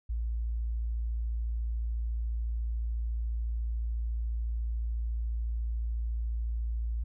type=tone; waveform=sine; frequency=57 Hz; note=A#1; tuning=38 cents flat; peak=-29 dBFS; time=0.09-7.04 s; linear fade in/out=10 ms; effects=none